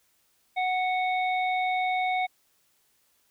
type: harmonic tone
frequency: 739 Hz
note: F#5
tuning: 2 cents flat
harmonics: 1 / 3 / 5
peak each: -25 / -30 / -40 dBFS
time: 0.56-2.27 s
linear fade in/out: 20 ms
effects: white hiss -68 dBFS RMS until 3.3 s